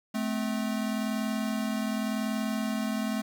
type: tone pair together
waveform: square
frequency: 216.4 / 257.3 Hz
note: A3 / C4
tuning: -29 / -29 cents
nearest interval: minor third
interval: 300 cents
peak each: -30 / -34 dBFS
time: 0.14-3.22 s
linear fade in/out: 10 ms
effects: 10-bit